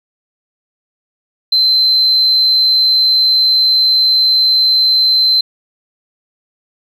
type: tone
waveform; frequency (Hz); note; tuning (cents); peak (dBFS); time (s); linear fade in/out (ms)
sine; 4085; C8; -42; -7; 1.52-5.41; 5
effects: tanh soft clip ceiling -3 dBFS + 8-bit